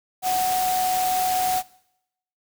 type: tone in noise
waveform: sine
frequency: 740 Hz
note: F#5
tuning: in tune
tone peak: -20 dBFS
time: 0.22-1.63 s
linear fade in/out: 50 ms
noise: white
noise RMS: -29 dBFS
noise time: 0.22-1.63 s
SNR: +6 dB
effects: noise-tail reverb RT60 0.8 s tail -21 dB re dry